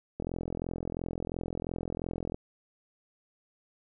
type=click train; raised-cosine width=2 ms; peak=-21 dBFS; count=93; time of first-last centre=0.2-2.345 s; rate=42.9 Hz; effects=none